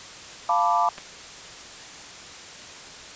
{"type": "chord", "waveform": "sine", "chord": "B half-diminished seventh", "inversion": "second", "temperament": "equal", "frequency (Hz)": [698.5, 880, 987.8, 1174.7], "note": ["F5", "A5", "B5", "D6"], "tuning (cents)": [0, 0, 0, 0], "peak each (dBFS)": -24, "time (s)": [0.49, 0.89], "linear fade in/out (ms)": 2}
{"type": "clicks", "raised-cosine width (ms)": 0.3, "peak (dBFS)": -22, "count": 2, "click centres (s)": [0.98, 0.985]}
{"effects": ["white hiss -41 dBFS RMS until 3.15 s", "resampled to 16000 Hz"]}